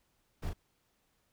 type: noise with echo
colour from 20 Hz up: brown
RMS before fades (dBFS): -37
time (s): 0.42-0.5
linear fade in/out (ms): 10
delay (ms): 35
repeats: 1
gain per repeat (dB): -3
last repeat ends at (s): 0.535
effects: pink hiss -75 dBFS RMS until 1.32 s